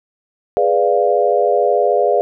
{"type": "chord", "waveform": "sine", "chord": "G# diminished seventh", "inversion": "none", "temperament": "equal", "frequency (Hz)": [415.3, 493.9, 587.3, 698.5], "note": ["G#4", "B4", "D5", "F5"], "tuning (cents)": [0, 0, 0, 0], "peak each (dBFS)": -17, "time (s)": [0.57, 2.21], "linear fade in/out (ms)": 0, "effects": []}